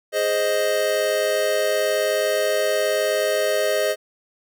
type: chord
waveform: square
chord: Ab major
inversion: none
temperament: equal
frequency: 415.3 / 523.3 / 622.3 Hz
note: Ab4 / C5 / Eb5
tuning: 0 / 0 / 0 cents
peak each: -26 / -25 / -22 dBFS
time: 0.12-3.96 s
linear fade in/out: 50 ms
effects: none